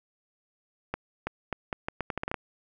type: accelerating click train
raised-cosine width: 0.5 ms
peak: -15 dBFS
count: 12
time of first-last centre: 0.94-2.342 s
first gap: 330 ms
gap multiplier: 0.78
effects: none